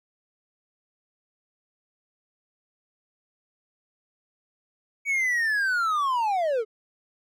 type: linear sweep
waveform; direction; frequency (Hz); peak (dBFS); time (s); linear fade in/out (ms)
triangle; down; 2267 to 415.3; -20; 5.05-6.65; 50
effects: none